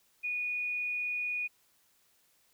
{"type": "tone", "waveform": "sine", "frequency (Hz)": 2461, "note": "D#7", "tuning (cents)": -20, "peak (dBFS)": -31, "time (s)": [0.23, 1.48], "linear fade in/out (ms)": 20, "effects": ["white hiss -69 dBFS RMS until 2.53 s"]}